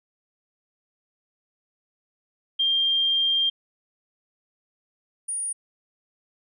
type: tone pair in turn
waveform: sine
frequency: 3192 / 9565 Hz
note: G7 / D9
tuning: +31 / +31 cents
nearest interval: octave + perfect fifth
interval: 1900 cents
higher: second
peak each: -19 / -26 dBFS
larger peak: first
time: 2.59-3.5 / 5.28-5.53 s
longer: first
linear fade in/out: 10 ms
effects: none